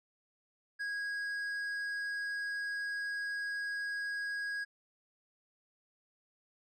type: tone with tanh clipping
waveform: sine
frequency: 1648 Hz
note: G#6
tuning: 14 cents flat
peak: -36 dBFS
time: 0.79-4.65 s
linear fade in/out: 20 ms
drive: 7 dB
effects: none